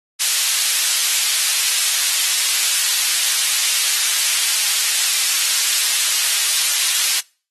pink high-pass noise, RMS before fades -18 dBFS, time 0.19-7.21 s, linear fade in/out 20 ms, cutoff 3100 Hz, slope 12 dB/octave, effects noise-tail reverb RT60 0.4 s tail -26 dB re dry + AAC 32 kbps

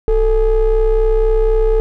triangle ring-modulated tone, 205 Hz, G#3, 22 cents flat, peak -5 dBFS, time 0.08-1.8 s, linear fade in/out 0 ms, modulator 237 Hz, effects none

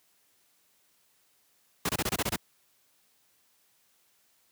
pink noise bursts, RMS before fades -28 dBFS, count 8, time 1.85-2.361 s, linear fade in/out 5 ms, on 42 ms, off 25 ms, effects white hiss -68 dBFS RMS until 4.51 s + high-pass 80 Hz 12 dB/octave

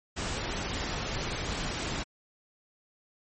pink noise, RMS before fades -33 dBFS, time 0.16-2.04 s, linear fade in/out 20 ms, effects low-pass 12000 Hz 12 dB/octave + MP3 32 kbps

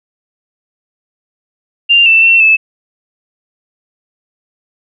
sine tone with pitch steps, 2789 / 2666 / 2703 / 2617 Hz, F7 / E7 / E7 / E7, -3 / +19 / +43 / -13 cents, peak -4 dBFS, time 1.89-2.57 s, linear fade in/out 20 ms, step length 170 ms, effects none

